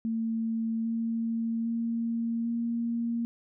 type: tone with pitch steps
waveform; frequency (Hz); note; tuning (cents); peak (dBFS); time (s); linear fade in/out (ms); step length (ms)
sine; 225.8 / 228.3 / 230.8 / 233.4; A3 / A#3 / A#3 / A#3; +45 / -36 / -17 / +2; -27; 0.05-3.25; 0; 800
effects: none